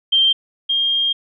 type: tone pair in turn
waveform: sine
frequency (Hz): 3158 / 3217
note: G7 / G7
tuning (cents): +12 / +44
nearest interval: unison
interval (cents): 32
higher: second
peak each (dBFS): -11 / -15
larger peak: first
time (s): 0.12-0.33 / 0.69-1.13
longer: second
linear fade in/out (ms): 10
effects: none

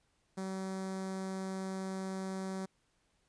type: tone with notch filter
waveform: sawtooth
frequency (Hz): 190.3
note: F#3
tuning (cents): +49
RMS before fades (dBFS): -39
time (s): 0.37-2.66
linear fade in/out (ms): 10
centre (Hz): 2800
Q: 1
effects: pink hiss -75 dBFS RMS until 3.28 s + resampled to 22050 Hz

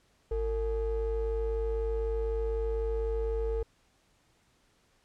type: ring-modulated tone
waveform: triangle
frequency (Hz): 200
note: G3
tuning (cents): +35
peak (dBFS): -23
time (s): 0.31-3.63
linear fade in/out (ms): 5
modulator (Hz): 252
effects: pink hiss -68 dBFS RMS until 5.04 s + low-pass 9000 Hz 12 dB/octave

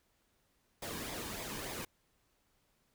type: noise with flanger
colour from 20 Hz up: pink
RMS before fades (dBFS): -42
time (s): 0.82-1.85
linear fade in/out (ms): 5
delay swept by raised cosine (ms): 0.69 to 1.53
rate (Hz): 3.4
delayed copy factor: -0.55
effects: pink hiss -75 dBFS RMS until 2.94 s

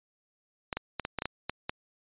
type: clicks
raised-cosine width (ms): 0.3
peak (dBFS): -15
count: 9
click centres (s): 0.728 / 0.77 / 0.997 / 1.051 / 1.187 / 1.221 / 1.256 / 1.496 / 1.695
effects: resampled to 8000 Hz

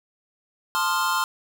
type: chord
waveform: square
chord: F dominant seventh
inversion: first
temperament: equal with one note detuned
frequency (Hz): 880 / 1046.5 / 1224.5 / 1396.9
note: A5 / C6 / Eb6 / F6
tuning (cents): 0 / 0 / -28 / 0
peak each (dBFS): -30 / -25 / -31 / -27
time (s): 0.75-1.24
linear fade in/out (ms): 0
effects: none

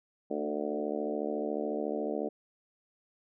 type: harmonic tone with a mistuned harmonic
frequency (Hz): 74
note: D2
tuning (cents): +14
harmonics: 3 / 4 / 5 / 6 / 7 / 8 / 9 / 10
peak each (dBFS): -39 / -37 / -40 / -36 / -41 / -38 / -43 / -44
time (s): 0.3-2.29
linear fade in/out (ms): 10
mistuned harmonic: 5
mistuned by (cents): -15
effects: none

